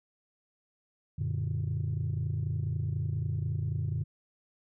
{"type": "chord", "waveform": "sine", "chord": "Gb augmented", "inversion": "none", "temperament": "equal", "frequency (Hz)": [92.5, 116.54, 146.83], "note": ["Gb2", "Bb2", "D3"], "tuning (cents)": [0, 0, 0], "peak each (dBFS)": -32, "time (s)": [1.18, 4.04], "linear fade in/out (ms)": 10, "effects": ["tanh soft clip ceiling -24 dBFS"]}